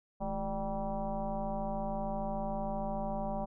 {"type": "tone with frequency modulation", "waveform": "sine", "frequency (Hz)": 402.6, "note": "G4", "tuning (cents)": 46, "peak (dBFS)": -32, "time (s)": [0.2, 3.46], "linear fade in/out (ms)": 20, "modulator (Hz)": 188, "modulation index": 2.6, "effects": []}